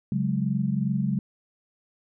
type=chord; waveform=sine; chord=C# suspended fourth; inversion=none; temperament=equal; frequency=138.59 / 185 / 207.7 Hz; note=C#3 / F#3 / G#3; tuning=0 / 0 / 0 cents; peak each=-27 dBFS; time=0.12-1.19 s; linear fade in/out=2 ms; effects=none